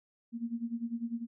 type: tone with tremolo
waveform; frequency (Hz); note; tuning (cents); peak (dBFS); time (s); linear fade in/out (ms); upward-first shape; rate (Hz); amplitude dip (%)
sine; 233.1; A#3; 0; -30; 0.32-1.27; 50; sine; 10; 85
effects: none